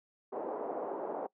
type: band-pass noise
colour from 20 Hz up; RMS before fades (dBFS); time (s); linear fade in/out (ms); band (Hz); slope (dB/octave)
pink; -38; 0.32-1.27; 10; 350 to 860; 24
effects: noise-tail reverb RT60 0.1 s tail -22 dB re dry